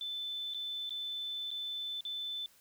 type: tone with dropouts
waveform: sine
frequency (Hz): 3520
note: A7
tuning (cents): 0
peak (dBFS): -36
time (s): 0.01-2.46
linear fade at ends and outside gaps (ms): 1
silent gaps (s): 0.538-0.545 / 0.894-0.906 / 1.506-1.513 / 2.008-2.051
effects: white hiss -64 dBFS RMS until 2.6 s